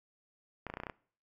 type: clicks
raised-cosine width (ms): 0.5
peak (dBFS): -24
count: 8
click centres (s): 0.667 / 0.7 / 0.739 / 0.771 / 0.801 / 0.835 / 0.868 / 0.898
effects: noise-tail reverb RT60 0.5 s tail -23 dB re dry